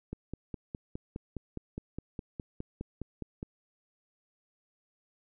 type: click train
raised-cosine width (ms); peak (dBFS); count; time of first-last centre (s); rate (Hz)
3; -24; 17; 0.13-3.429; 4.85
effects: none